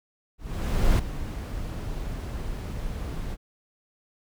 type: noise with ADSR envelope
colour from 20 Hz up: brown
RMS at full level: -19 dBFS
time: 0.38-3.37 s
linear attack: 610 ms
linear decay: 6 ms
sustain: -13 dB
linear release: 43 ms
effects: none